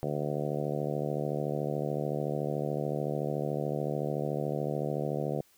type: harmonic tone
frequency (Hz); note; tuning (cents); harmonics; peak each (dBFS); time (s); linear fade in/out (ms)
73.7; D2; +7; 2 / 3 / 4 / 5 / 6 / 7 / 8 / 9 / 10; -34 / -39 / -41 / -38 / -38 / -37 / -40 / -40 / -44; 0.03-5.41; 0
effects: white hiss -64 dBFS RMS until 5.57 s